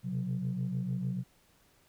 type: tone cluster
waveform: sine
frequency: 126.3 / 133 / 183.1 Hz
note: B2 / C3 / F#3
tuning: +39 / +29 / -18 cents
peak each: -35 / -35 / -33 dBFS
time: 0.03-1.24 s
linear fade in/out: 50 ms
effects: tanh soft clip ceiling -25 dBFS + pink hiss -66 dBFS RMS until 1.88 s